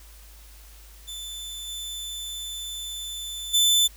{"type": "tone with level steps", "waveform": "sawtooth", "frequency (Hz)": 3520, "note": "A7", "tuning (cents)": 0, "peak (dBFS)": [-31, -29, -14], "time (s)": [1.07, 3.88], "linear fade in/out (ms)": 20, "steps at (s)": [1.67, 3.53], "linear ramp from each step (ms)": 20, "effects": ["added 52 Hz sine -46 dBFS peak until 3.96 s", "white hiss -52 dBFS RMS until 3.96 s"]}